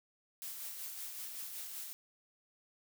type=noise with tremolo; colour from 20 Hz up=blue; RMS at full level=-43 dBFS; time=0.42-1.93 s; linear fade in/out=0 ms; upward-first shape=sine; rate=5.3 Hz; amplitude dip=35%; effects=none